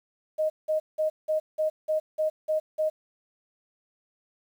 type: tone bursts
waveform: sine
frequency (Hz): 622.3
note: D#5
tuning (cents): 0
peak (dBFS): -22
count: 9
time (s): 0.38-2.9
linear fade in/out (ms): 20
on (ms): 120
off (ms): 180
effects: 9-bit